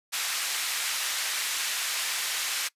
pink band-pass noise, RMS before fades -30 dBFS, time 0.12-2.69 s, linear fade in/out 20 ms, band 1800 to 13000 Hz, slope 12 dB/octave, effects noise-tail reverb RT60 0.1 s tail -22 dB re dry + resampled to 32000 Hz

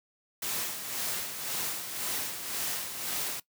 white noise with tremolo, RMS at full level -32 dBFS, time 0.42-3.4 s, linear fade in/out 5 ms, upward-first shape sine, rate 1.9 Hz, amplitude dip 55%, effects noise-tail reverb RT60 0.1 s tail -19 dB re dry + high-pass 100 Hz 12 dB/octave

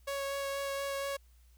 sawtooth tone with vibrato, 554.4 Hz, C#5, in tune, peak -30 dBFS, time 0.07-1.17 s, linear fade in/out 10 ms, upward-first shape sine, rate 4.2 Hz, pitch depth 10 cents each way, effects added 60 Hz sine -58 dBFS peak until 1.57 s + white hiss -71 dBFS RMS until 1.57 s

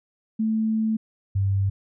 sine tone pair in turn, 220 / 98 Hz, A3 / G2, 0 / 0 cents, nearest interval octave + major second, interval 1400 cents, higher first, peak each -20 / -19 dBFS, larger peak second, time 0.39-0.97 / 1.35-1.7 s, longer first, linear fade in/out 10 ms, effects none

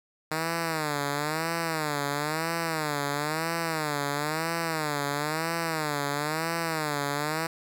5% pulse tone with vibrato, 154.4 Hz, D#3, 13 cents flat, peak -16 dBFS, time 0.31-7.47 s, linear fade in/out 5 ms, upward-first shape sine, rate 1 Hz, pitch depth 140 cents each way, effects none

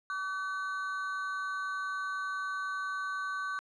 triangle ring-modulated tone, 1333 Hz, E6, 19 cents sharp, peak -28 dBFS, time 0.1-3.59 s, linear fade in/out 0 ms, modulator 185 Hz, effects resampled to 24000 Hz

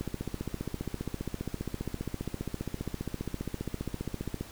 click train, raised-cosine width 3 ms, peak -20 dBFS, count 67, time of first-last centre 0.01-4.41 s, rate 15 Hz, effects added 50 Hz sine -54 dBFS peak until 4.51 s + pink hiss -49 dBFS RMS until 4.51 s

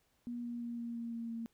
sine tone with pitch steps, 240 / 238.2 / 236.4 / 234.7 / 232.9 / 231.2 / 229.4 Hz, B3 / A#3 / A#3 / A#3 / A#3 / A#3 / A#3, -49 / +38 / +24 / +12 / -1 / -14 / -28 cents, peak -38 dBFS, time 0.27-1.46 s, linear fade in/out 0 ms, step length 170 ms, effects pink hiss -75 dBFS RMS until 1.53 s

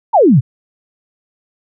sine exponential sweep, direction down, 986 to 107.3 Hz, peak -5 dBFS, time 0.13-0.41 s, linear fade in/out 20 ms, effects none

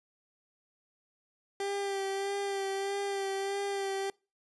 30% pulse tone with vibrato, 394.7 Hz, G4, 12 cents sharp, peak -29 dBFS, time 1.6-4.1 s, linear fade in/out 2 ms, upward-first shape sine, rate 1.6 Hz, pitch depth 26 cents each way, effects noise-tail reverb RT60 0.3 s tail -25 dB re dry + resampled to 24000 Hz

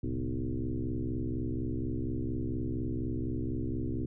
sine tone with frequency modulation, 118.7 Hz, A#2, 32 cents sharp, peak -30 dBFS, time 0.03-4.06 s, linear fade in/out 5 ms, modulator 64.2 Hz, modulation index 3.7, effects none

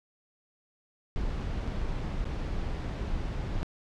brown noise with dropouts, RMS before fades -32 dBFS, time 1.16-3.63 s, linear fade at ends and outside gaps 0 ms, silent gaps 1.672-1.676 / 2.244-2.253 s, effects low-pass 5000 Hz 12 dB/octave

